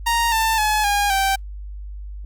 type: tone with pitch steps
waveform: sawtooth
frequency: 932.3 / 891.2 / 852 / 814.4 / 778.6 Hz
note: A#5 / A5 / G#5 / G#5 / G5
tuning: 0 / +22 / +44 / -34 / -12 cents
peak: -13 dBFS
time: 0.06-1.36 s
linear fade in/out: 10 ms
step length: 260 ms
effects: added 50 Hz sine -30 dBFS peak until 2.25 s + Opus 48 kbps